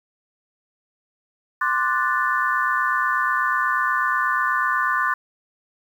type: chord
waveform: sine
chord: D dominant seventh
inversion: third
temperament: equal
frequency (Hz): 1046.5 / 1174.7 / 1480 / 1760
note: C6 / D6 / F#6 / A6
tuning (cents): 0 / 0 / 0 / 0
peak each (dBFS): -24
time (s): 1.61-5.14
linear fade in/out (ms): 5
effects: 8-bit